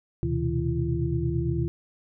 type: tone cluster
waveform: sine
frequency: 75.6 / 121.4 / 130.1 / 160.2 / 339.8 Hz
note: D#2 / B2 / C3 / E3 / F4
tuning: -49 / -29 / -9 / -49 / -47 cents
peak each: -30 dBFS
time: 0.23-1.68 s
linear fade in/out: 0 ms
effects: none